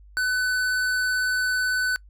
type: tone with hard clipping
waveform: sine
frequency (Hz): 1503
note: F#6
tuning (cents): +27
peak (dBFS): -23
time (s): 0.17-1.96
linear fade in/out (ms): 0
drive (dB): 13
effects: noise-tail reverb RT60 0.1 s tail -25 dB re dry + added 50 Hz sine -46 dBFS peak until 2.09 s